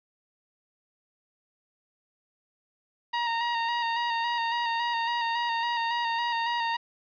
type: tone with vibrato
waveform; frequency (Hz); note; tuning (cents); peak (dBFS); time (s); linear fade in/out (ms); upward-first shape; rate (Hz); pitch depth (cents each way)
sawtooth; 936; A#5; +7; -22; 3.13-6.77; 10; square; 3.6; 25
effects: resampled to 11025 Hz + 9-bit